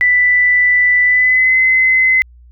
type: tone with pitch glide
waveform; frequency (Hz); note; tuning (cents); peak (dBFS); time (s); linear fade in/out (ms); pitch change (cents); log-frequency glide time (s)
sine; 1982 to 2045; B6 to C7; +6 to -40; -8; 0.01-2.22; 0; +54; 1.04-1.57
effects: added 60 Hz sine -39 dBFS peak until 2.51 s